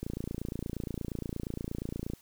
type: click train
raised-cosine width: 3 ms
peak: -22 dBFS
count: 61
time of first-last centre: 0.03-2.135 s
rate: 28.5 Hz
effects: white hiss -61 dBFS RMS until 2.21 s